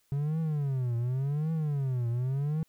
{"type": "tone with vibrato", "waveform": "triangle", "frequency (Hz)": 137.8, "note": "C#3", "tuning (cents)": -10, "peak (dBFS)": -25, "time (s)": [0.12, 2.63], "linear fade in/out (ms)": 0, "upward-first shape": "triangle", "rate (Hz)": 0.89, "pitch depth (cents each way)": 300, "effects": ["white hiss -70 dBFS RMS until 2.68 s"]}